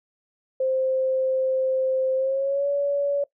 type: tone with pitch glide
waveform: sine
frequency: 523.3 to 567.4 Hz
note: C5 to C#5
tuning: 0 to +40 cents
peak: -20 dBFS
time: 0.6-3.24 s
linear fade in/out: 5 ms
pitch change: +140 cents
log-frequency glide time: 2.15-2.68 s
effects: noise-tail reverb RT60 0.1 s tail -19 dB re dry